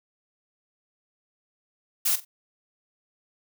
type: noise with echo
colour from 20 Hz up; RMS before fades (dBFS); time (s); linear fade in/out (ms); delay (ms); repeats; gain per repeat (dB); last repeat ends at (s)
blue; -23; 2.05-2.16; 10; 45; 2; -14; 2.25
effects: none